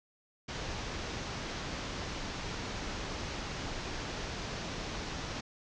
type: low-pass noise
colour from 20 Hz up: pink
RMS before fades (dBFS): -39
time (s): 0.48-5.41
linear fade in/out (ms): 10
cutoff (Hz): 6500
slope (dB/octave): 48
effects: none